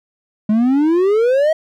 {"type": "exponential sweep", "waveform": "triangle", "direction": "up", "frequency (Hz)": [207.7, 648], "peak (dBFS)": -9, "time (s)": [0.49, 1.53], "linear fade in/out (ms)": 5, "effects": []}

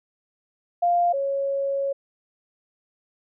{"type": "tone pair in turn", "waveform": "sine", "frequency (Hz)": [698.5, 552.4], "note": ["F5", "C#5"], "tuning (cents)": [0, -6], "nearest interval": "major third", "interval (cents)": 406, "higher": "first", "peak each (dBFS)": [-17, -22], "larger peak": "first", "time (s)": [[0.82, 1.13], [1.13, 1.93]], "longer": "second", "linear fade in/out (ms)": 10, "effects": []}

